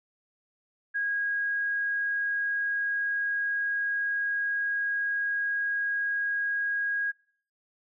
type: tone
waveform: sine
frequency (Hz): 1641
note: G#6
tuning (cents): -21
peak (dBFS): -26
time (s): 0.94-7.12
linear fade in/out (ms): 20
effects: noise-tail reverb RT60 0.5 s tail -22 dB re dry